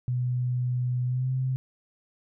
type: tone with pitch glide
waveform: sine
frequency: 124.5 to 130.09 Hz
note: B2 to C3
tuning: +14 to -10 cents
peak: -24 dBFS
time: 0.08-1.56 s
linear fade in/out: 0 ms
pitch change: +76 cents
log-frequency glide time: 1.05-1.31 s
effects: none

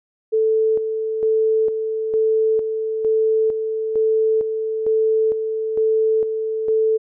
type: tone with tremolo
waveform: sine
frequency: 440 Hz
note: A4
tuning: in tune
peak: -14 dBFS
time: 0.32-6.98 s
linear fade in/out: 20 ms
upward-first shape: square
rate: 1.1 Hz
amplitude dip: 50%
effects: none

